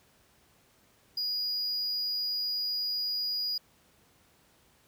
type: tone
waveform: triangle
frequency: 4896 Hz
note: D#8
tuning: 29 cents flat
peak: -28 dBFS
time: 1.17-3.58 s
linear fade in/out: 5 ms
effects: pink hiss -64 dBFS RMS until 4.87 s + high-pass 60 Hz 12 dB/octave